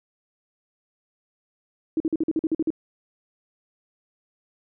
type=tone bursts; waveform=sine; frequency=319.3 Hz; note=D#4; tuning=45 cents sharp; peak=-19 dBFS; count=10; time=1.97-2.704 s; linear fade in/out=2 ms; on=32 ms; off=46 ms; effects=none